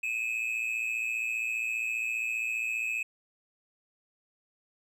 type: tone pair together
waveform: triangle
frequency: 2464 / 2579 Hz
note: D#7 / E7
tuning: -17 / -39 cents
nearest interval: minor second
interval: 78 cents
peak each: -33 / -29 dBFS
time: 0.03-3.03 s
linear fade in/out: 5 ms
effects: none